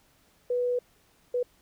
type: tone bursts at uneven times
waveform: sine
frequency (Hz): 491.5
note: B4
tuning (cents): -8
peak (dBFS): -24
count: 2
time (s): 0.5-0.79 / 1.34-1.43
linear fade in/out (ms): 5
effects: pink hiss -64 dBFS RMS until 1.61 s